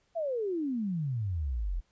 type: exponential sweep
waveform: sine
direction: down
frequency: 691 to 38.89 Hz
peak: -29 dBFS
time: 0.15-1.81 s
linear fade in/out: 20 ms
effects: pink hiss -72 dBFS RMS until 1.91 s + resampled to 16000 Hz